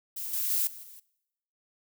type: noise with level steps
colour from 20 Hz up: violet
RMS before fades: -36 / -30 / -27 / -45 / -49 dBFS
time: 0.16-1 s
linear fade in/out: 10 ms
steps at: 0.33 / 0.5 / 0.67 / 0.83 s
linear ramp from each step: 2 ms
effects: noise-tail reverb RT60 0.9 s tail -23 dB re dry